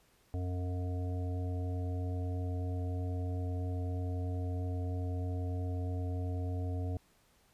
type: harmonic tone with a mistuned harmonic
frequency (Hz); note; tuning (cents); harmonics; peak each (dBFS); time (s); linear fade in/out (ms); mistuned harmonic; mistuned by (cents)
90.4; F#2; -40; 1 / 3 / 5 / 7 / 8; -33 / -43 / -47 / -50 / -51; 0.34-6.97; 0; 1; -20
effects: pink hiss -68 dBFS RMS until 7.53 s + resampled to 32000 Hz